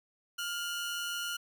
sawtooth tone pair together, 1406 / 2979 Hz, F6 / F#7, +11 / +11 cents, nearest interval octave + minor second, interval 1300 cents, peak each -32 / -36 dBFS, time 0.38-1.37 s, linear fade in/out 10 ms, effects none

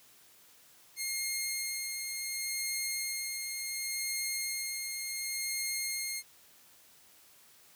10% pulse tone with tremolo, 2136 Hz, C7, 35 cents sharp, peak -23 dBFS, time 0.96-6.23 s, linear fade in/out 50 ms, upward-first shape sine, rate 0.69 Hz, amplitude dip 35%, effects white hiss -60 dBFS RMS until 7.75 s + high-pass 60 Hz 12 dB/octave

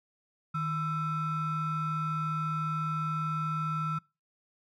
triangle ring-modulated tone, 587.3 Hz, D5, in tune, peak -24 dBFS, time 0.54-3.99 s, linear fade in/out 10 ms, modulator 743 Hz, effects noise-tail reverb RT60 0.3 s tail -26 dB re dry

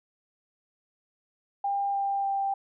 sine tone with pitch steps, 799 / 793.5 / 788 Hz, G5 / G5 / G5, +33 / +21 / +9 cents, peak -25 dBFS, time 1.64-2.54 s, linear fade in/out 5 ms, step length 300 ms, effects none

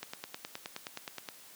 click train, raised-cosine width 0.2 ms, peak -21 dBFS, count 13, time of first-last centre 0.03-1.288 s, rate 9.54 Hz, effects white hiss -54 dBFS RMS until 1.55 s + high-pass 150 Hz 12 dB/octave

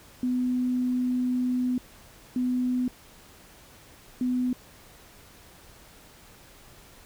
sine tone bursts at uneven times, 250.5 Hz, B3, 25 cents sharp, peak -23 dBFS, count 3, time 0.23-1.78 / 2.36-2.88 / 4.21-4.53 s, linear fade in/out 2 ms, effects pink hiss -52 dBFS RMS until 7.05 s

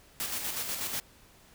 white noise with tremolo, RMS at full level -33 dBFS, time 0.2-1 s, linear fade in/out 0 ms, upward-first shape square, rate 8.2 Hz, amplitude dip 40%, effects pink hiss -58 dBFS RMS until 1.54 s

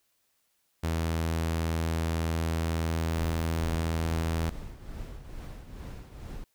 sawtooth tone, 81.8 Hz, E2, 13 cents flat, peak -23 dBFS, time 0.83-4.5 s, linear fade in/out 10 ms
brown noise with tremolo, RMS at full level -38 dBFS, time 3.16-6.44 s, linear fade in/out 0 ms, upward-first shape triangle, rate 2.3 Hz, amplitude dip 65%
effects white hiss -73 dBFS RMS until 6.54 s

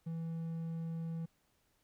triangle tone, 164.5 Hz, E3, 3 cents flat, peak -35 dBFS, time 0.06-1.26 s, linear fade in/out 10 ms, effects pink hiss -75 dBFS RMS until 1.83 s

